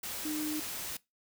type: tone in noise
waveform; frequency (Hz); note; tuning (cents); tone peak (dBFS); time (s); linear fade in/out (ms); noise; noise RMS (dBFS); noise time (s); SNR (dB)
sine; 305.5; D#4; -32; -33; 0.25-0.6; 5; white; -39; 0.03-0.97; +3
effects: noise-tail reverb RT60 0.2 s tail -21 dB re dry